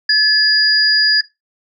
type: tone pair together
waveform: sine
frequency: 1720 / 4875 Hz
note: A6 / D#8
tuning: -40 / -36 cents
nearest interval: octave + tritone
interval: 1804 cents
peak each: -12 dBFS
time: 0.09-1.21 s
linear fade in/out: 5 ms
effects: noise-tail reverb RT60 0.2 s tail -17 dB re dry